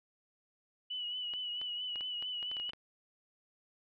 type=tone with vibrato; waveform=sine; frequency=2951 Hz; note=F#7; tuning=5 cents flat; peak=-36 dBFS; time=0.9-2.71 s; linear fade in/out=10 ms; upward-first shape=triangle; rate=4.5 Hz; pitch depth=47 cents each way
type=clicks; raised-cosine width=0.3 ms; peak=-32 dBFS; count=11; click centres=1.337 / 1.615 / 1.958 / 2.009 / 2.225 / 2.428 / 2.515 / 2.568 / 2.599 / 2.694 / 2.734 s
effects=none